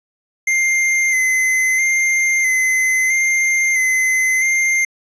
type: tone with vibrato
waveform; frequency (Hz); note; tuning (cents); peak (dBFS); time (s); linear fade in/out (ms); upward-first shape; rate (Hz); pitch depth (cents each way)
square; 2076; C7; -14; -14; 0.47-4.85; 5; square; 0.76; 24
effects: resampled to 22050 Hz + 8-bit